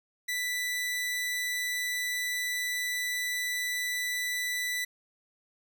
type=tone; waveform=sawtooth; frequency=1979 Hz; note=B6; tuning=3 cents sharp; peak=-26 dBFS; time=0.28-4.85 s; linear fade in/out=10 ms; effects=none